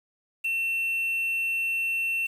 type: tone with quantisation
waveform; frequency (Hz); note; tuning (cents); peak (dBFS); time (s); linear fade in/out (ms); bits
triangle; 2700; E7; +41; -23; 0.44-2.27; 10; 8
effects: none